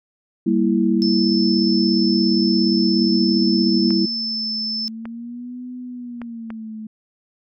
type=chord; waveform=sine; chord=E diminished; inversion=first; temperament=equal; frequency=196 / 233.1 / 329.6 Hz; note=G3 / Bb3 / E4; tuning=0 / 0 / 0 cents; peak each=-19 dBFS; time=0.46-4.06 s; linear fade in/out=10 ms
type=tone; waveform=sine; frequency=5274 Hz; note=E8; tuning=in tune; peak=-22 dBFS; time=1.02-4.88 s; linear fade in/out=0 ms
type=tone with vibrato; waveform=sine; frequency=233.1 Hz; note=A#3; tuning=in tune; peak=-29 dBFS; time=2.89-6.87 s; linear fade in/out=5 ms; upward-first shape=sine; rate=0.44 Hz; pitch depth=120 cents each way
type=clicks; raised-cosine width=0.5 ms; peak=-20 dBFS; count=4; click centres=3.906 / 5.055 / 6.217 / 6.504 s
effects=none

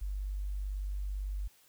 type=tone; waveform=sine; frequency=48.98 Hz; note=G1; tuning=1 cent flat; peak=-33 dBFS; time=0.01-1.48 s; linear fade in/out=10 ms; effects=white hiss -64 dBFS RMS until 1.68 s

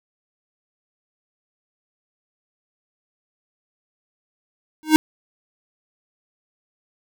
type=tone with exponential growth; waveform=square; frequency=311.1 Hz; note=D#4; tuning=in tune; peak=-5 dBFS; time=4.83-4.96 s; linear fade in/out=0 ms; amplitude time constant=27 ms; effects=none

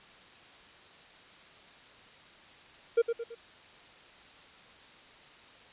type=tone with echo; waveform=triangle; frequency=465.4 Hz; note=A#4; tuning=3 cents flat; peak=-18 dBFS; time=2.97-3.02 s; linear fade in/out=10 ms; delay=110 ms; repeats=3; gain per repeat=-7 dB; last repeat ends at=3.35 s; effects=white hiss -54 dBFS RMS until 5.72 s + resampled to 8000 Hz

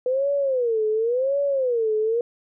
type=tone with vibrato; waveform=sine; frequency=493.9 Hz; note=B4; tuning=in tune; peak=-19 dBFS; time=0.06-2.21 s; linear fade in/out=2 ms; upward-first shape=sine; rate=0.92 Hz; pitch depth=240 cents each way; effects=none

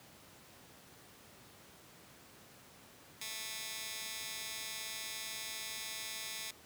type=tone with high-pass filter; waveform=15% pulse; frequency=220 Hz; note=A3; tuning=in tune; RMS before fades=-43 dBFS; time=3.21-6.51 s; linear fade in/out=5 ms; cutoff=3000 Hz; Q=0.69; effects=pink hiss -58 dBFS RMS until 6.65 s + high-pass 100 Hz 12 dB/octave

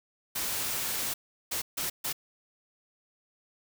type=noise bursts at uneven times; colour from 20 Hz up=white; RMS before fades=-32 dBFS; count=4; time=0.35-1.14 / 1.51-1.62 / 1.77-1.9 / 2.04-2.13 s; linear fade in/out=10 ms; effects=none

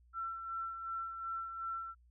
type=tone with tremolo; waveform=sine; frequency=1346 Hz; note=E6; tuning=36 cents sharp; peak=-36 dBFS; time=0.13-1.95 s; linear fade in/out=50 ms; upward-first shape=sine; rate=2.7 Hz; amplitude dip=50%; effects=added 60 Hz sine -62 dBFS peak until 2.1 s

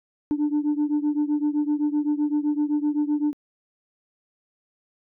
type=beating tone pair; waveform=sine; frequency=293.7 / 301.5 Hz; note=D4 / D4; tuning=0 / +46 cents; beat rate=7.8 Hz; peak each=-21 / -23 dBFS; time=0.31-3.33 s; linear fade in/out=0 ms; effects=tanh soft clip ceiling -17 dBFS

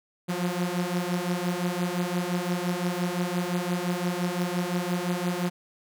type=beating tone pair; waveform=sawtooth; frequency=174.61 / 180.41 Hz; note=F3 / F#3; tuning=0 / -43 cents; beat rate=5.8 Hz; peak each=-25 dBFS; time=0.28-5.5 s; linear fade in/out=20 ms; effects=none

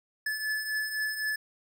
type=beating tone pair; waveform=square; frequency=1726 / 1729.9 Hz; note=A6 / A6; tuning=-34 / -30 cents; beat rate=3.9 Hz; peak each=-38 / -31 dBFS; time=0.26-1.36 s; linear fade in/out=5 ms; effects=none

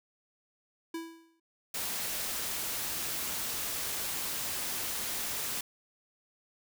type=tone with exponential decay; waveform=square; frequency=329.6 Hz; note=E4; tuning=in tune; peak=-34 dBFS; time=0.94-1.4 s; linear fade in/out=5 ms; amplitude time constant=100 ms
type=noise; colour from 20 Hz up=white; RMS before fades=-35 dBFS; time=1.74-5.61 s; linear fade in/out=5 ms
effects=none

